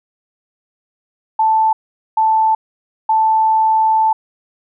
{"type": "tone bursts at uneven times", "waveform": "sine", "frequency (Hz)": 880, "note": "A5", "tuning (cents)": 0, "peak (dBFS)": -10, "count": 3, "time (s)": [[1.39, 1.73], [2.17, 2.55], [3.09, 4.13]], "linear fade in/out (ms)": 5, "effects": []}